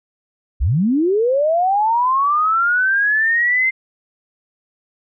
sine linear sweep, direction up, 46.92 to 2093 Hz, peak -13 dBFS, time 0.6-3.71 s, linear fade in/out 20 ms, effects none

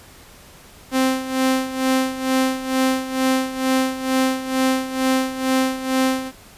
sawtooth tone with tremolo, 261.6 Hz, C4, in tune, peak -11 dBFS, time 0.91-6.32 s, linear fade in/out 50 ms, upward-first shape sine, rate 2.2 Hz, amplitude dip 75%, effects pink hiss -45 dBFS RMS until 6.57 s + resampled to 32000 Hz

